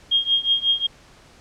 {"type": "tone with tremolo", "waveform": "sine", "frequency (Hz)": 3240, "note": "G#7", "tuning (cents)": -43, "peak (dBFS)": -13, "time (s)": [0.11, 0.87], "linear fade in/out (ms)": 10, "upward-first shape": "triangle", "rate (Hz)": 5.5, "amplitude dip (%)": 95, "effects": ["pink hiss -50 dBFS RMS until 1.4 s", "low-pass 7000 Hz 12 dB/octave"]}